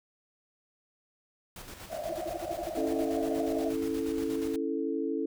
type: noise with tremolo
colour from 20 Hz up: pink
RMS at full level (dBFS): -44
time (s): 1.56-4.56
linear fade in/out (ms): 2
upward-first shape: square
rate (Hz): 8.4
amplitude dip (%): 45
type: band-pass noise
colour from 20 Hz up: white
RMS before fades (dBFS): -36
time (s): 1.89-3.74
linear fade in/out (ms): 50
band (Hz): 590 to 700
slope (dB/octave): 96
type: tone bursts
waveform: sine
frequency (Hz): 340.7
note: F4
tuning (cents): -43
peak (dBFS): -36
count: 12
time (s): 2.09-3.032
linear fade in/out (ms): 10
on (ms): 40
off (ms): 42
type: chord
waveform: sine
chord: A major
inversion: first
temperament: equal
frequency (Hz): 277.2 / 329.6 / 440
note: C#4 / E4 / A4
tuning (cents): 0 / 0 / 0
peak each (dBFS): -33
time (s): 2.77-5.26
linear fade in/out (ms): 5
effects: none